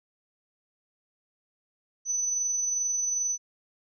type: tone with amplitude modulation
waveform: sine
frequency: 6000 Hz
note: F#8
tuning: 23 cents sharp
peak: -24 dBFS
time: 2.05-3.38 s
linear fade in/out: 50 ms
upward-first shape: sine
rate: 22.5 Hz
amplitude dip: 30%
effects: none